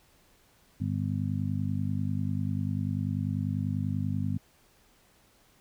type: harmonic tone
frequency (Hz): 50.2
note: G1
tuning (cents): +42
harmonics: 2 / 3 / 4 / 5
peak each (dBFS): -31 / -33 / -34 / -35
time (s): 0.8-4.38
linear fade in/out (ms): 10
effects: pink hiss -63 dBFS RMS until 5.6 s